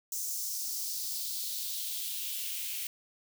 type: noise with high-pass filter sweep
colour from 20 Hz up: blue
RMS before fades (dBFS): -36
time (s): 0.12-2.87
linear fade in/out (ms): 2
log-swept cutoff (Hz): 6400 to 2500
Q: 2.5
effects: none